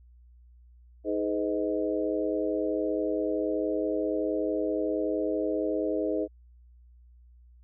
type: harmonic tone with a mistuned harmonic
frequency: 104.6 Hz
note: G#2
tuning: 13 cents sharp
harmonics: 3 / 4 / 5 / 6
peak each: -30 / -31 / -32 / -33 dBFS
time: 1.04-6.28 s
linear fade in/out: 50 ms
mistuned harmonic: 5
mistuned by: -47 cents
effects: added 60 Hz sine -52 dBFS peak until 7.63 s